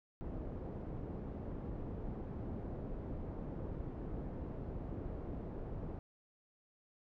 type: low-pass noise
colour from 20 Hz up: pink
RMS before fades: -43 dBFS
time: 0.21-5.99 s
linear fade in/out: 0 ms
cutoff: 490 Hz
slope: 12 dB/octave
effects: none